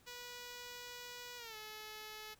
5% pulse tone with pitch glide, 488.2 to 429.9 Hz, B4 to A4, -20 to -40 cents, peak -36 dBFS, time 0.06-2.35 s, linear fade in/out 20 ms, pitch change -220 cents, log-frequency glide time 1.37-1.56 s, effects pink hiss -68 dBFS RMS until 2.39 s

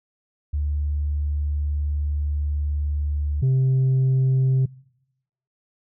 sine tone pair in turn, 73.42 / 131.39 Hz, D2 / C3, 0 / +8 cents, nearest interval minor seventh, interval 1008 cents, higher second, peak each -20 / -13 dBFS, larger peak second, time 0.53-3.42 / 3.42-4.66 s, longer first, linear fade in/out 10 ms, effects noise-tail reverb RT60 0.9 s tail -26 dB re dry + tanh soft clip ceiling -15 dBFS

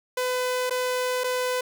sawtooth tone with dropouts, 503 Hz, B4, 32 cents sharp, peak -20 dBFS, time 0.17-1.61 s, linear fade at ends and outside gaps 5 ms, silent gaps 0.697-0.707 / 1.237-1.241 s, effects none

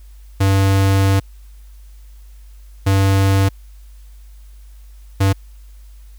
square tone bursts at uneven times, 97.3 Hz, G2, 12 cents flat, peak -12 dBFS, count 3, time 0.4-1.2 / 2.86-3.49 / 5.2-5.33 s, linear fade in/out 10 ms, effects added 50 Hz sine -37 dBFS peak until 6.18 s + white hiss -56 dBFS RMS until 6.18 s

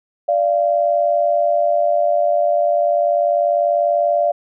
sine tone pair together, 587.3 / 687.6 Hz, D5 / F5, 0 / -27 cents, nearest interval minor third, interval 273 cents, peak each -16 dBFS, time 0.28-4.32 s, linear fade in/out 10 ms, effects none

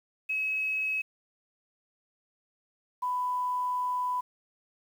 sine tone pair in turn, 2564 / 995.4 Hz, E7 / B5, -49 / +13 cents, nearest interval octave + major third, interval 1638 cents, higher first, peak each -27 dBFS, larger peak neither, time 0.29-1.02 / 3.02-4.21 s, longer second, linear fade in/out 10 ms, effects 9-bit

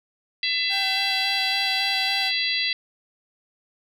harmonic tone, 670 Hz, E5, 28 cents sharp, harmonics 3 / 4 / 5 / 6 / 7, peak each -28 / -28 / -28 / -28 / -28 dBFS, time 0.43-2.73 s, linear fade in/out 2 ms
35% pulse tone with vibrato, 777 Hz, G5, 16 cents flat, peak -28 dBFS, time 0.69-2.32 s, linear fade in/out 50 ms, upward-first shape square, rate 3.6 Hz, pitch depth 16 cents each way
effects none

